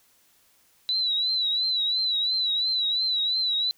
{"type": "tone with vibrato", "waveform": "sine", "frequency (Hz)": 3956, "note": "B7", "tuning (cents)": 2, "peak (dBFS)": -22, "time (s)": [0.89, 3.71], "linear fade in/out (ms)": 0, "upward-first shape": "triangle", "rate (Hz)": 2.9, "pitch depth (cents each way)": 86, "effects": ["white hiss -62 dBFS RMS until 3.77 s"]}